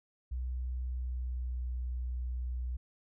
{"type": "tone with pitch glide", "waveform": "sine", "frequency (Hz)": [62.6, 61.77], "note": ["B1", "B1"], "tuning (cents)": [24, 1], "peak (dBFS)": -33, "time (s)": [0.31, 2.77], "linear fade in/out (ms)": 10, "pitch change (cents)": -23, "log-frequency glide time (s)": [0.84, 1.62], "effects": []}